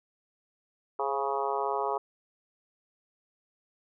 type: harmonic tone with a mistuned harmonic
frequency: 138.59 Hz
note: C#3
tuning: in tune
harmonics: 3 / 4 / 5 / 6 / 7 / 8 / 9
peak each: -33 / -37 / -35 / -34 / -34 / -36 / -39 dBFS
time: 0.99-1.98 s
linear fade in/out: 5 ms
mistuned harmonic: 4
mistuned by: -48 cents
effects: none